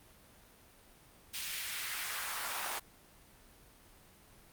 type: noise with high-pass filter sweep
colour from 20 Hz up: pink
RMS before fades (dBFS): -38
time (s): 1.33-2.8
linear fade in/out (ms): 20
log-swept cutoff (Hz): 2900 to 790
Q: 1.3
effects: pink hiss -60 dBFS RMS until 4.52 s + Opus 32 kbps